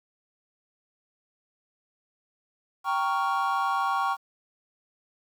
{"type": "chord", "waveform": "triangle", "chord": "G half-diminished seventh", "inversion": "none", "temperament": "equal", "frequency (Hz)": [784, 932.3, 1108.7, 1396.9], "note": ["G5", "Bb5", "Db6", "F6"], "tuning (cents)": [0, 0, 0, 0], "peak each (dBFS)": [-27, -30, -25, -31], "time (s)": [2.84, 4.17], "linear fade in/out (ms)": 50, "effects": ["9-bit"]}